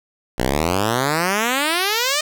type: exponential sweep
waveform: 5% pulse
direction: up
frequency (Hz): 58 to 622.3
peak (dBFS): -6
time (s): 0.38-2.21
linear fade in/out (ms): 5
effects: none